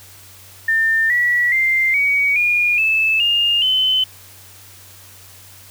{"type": "tone with pitch steps", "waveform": "sine", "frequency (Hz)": [1800, 1940.4, 2092, 2255, 2431, 2620, 2825, 3045], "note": ["A6", "B6", "C7", "C#7", "D#7", "E7", "F7", "F#7"], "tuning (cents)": [39, -31, -1, 29, -41, -11, 19, 49], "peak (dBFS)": -13, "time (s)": [0.68, 4.04], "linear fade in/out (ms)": 5, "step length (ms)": 420, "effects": ["added 95 Hz sine -47 dBFS peak until 5.7 s", "white hiss -43 dBFS RMS until 5.7 s"]}